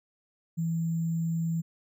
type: tone with sample-and-hold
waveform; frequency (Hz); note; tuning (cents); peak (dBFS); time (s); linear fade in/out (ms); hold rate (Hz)
sine; 164.81; E3; 0; -26; 0.57-1.62; 20; 7350
effects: none